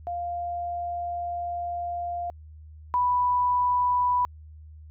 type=tone pair in turn; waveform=sine; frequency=698 / 987.1 Hz; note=F5 / B5; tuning=-1 / -1 cents; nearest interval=tritone; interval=600 cents; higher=second; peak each=-28 / -20 dBFS; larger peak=second; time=0.07-2.3 / 2.94-4.25 s; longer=first; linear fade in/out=0 ms; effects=added 77 Hz sine -43 dBFS peak until 4.9 s

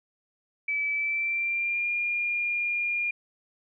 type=tone with pitch glide; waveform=sine; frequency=2303 to 2413 Hz; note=D7 to D7; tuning=-34 to +46 cents; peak=-25 dBFS; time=0.68-3.11 s; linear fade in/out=5 ms; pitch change=+80 cents; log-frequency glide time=0.91-1.89 s; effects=none

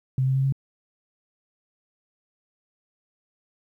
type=tone with pitch steps; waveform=sine; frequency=130.81 / 132.48 / 134.18 / 135.89 Hz; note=C3 / C3 / C3 / C#3; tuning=0 / +22 / +44 / -34 cents; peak=-19 dBFS; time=0.18-0.524 s; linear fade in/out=2 ms; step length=86 ms; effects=10-bit

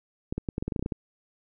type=clicks; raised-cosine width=3 ms; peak=-16 dBFS; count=12; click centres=0.325 / 0.38 / 0.488 / 0.581 / 0.625 / 0.68 / 0.722 / 0.762 / 0.794 / 0.826 / 0.861 / 0.922 s; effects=none

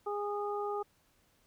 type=harmonic tone; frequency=411 Hz; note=G#4; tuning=18 cents flat; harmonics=1 / 2 / 3; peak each=-35 / -38 / -40 dBFS; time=0.06-0.83 s; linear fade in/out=10 ms; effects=pink hiss -70 dBFS RMS until 1.46 s

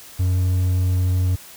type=tone; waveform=triangle; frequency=91.3 Hz; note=F#2; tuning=23 cents flat; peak=-14 dBFS; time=0.19-1.36 s; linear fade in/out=10 ms; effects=white hiss -42 dBFS RMS until 1.56 s

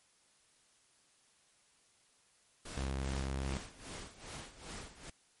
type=noise with tremolo; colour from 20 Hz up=pink; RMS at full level=-45 dBFS; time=2.65-5.1 s; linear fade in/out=5 ms; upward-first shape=sine; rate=2.5 Hz; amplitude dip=80%
type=tone; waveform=sawtooth; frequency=67.1 Hz; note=C2; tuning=44 cents sharp; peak=-31 dBFS; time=2.77-3.57 s; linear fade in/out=0 ms
effects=white hiss -69 dBFS RMS until 5.4 s + MP3 48 kbps

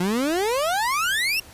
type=exponential sweep; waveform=30% pulse; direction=up; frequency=172.3 to 2800 Hz; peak=-18 dBFS; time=0-1.4 s; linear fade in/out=5 ms; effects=pink hiss -46 dBFS RMS until 1.53 s + resampled to 32000 Hz

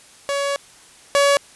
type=tone pair in turn; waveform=sawtooth; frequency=562 / 564.5 Hz; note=C#5 / C#5; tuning=+24 / +31 cents; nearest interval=unison; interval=7 cents; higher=second; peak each=-16 / -9 dBFS; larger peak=second; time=0.29-0.56 / 1.15-1.37 s; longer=first; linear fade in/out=0 ms; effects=white hiss -47 dBFS RMS until 1.55 s + resampled to 24000 Hz

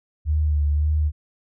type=tone with vibrato; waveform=sine; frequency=74.9 Hz; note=D2; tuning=35 cents sharp; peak=-17 dBFS; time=0.25-1.12 s; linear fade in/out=50 ms; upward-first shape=sine; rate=1.8 Hz; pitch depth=40 cents each way; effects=none

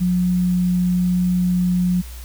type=tone; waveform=sine; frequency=179.9 Hz; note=F#3; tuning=48 cents flat; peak=-15 dBFS; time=0-2.02 s; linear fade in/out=20 ms; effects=added 60 Hz sine -32 dBFS peak until 2.24 s + white hiss -42 dBFS RMS until 2.24 s

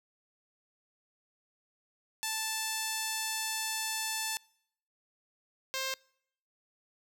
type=tone pair in turn; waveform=5% pulse; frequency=880 / 529 Hz; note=A5 / C5; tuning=0 / +19 cents; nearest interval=major sixth; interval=881 cents; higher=first; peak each=-20 / -21 dBFS; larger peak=first; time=2.23-4.37 / 5.74-5.94 s; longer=first; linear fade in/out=0 ms; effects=noise-tail reverb RT60 0.7 s tail -26 dB re dry

